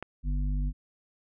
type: click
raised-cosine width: 0.5 ms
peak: -21 dBFS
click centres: 0.026 s
type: harmonic tone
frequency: 49 Hz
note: G1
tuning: in tune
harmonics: 1 / 3 / 5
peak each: -26 / -36 / -40 dBFS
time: 0.23-0.73 s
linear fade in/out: 50 ms
effects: none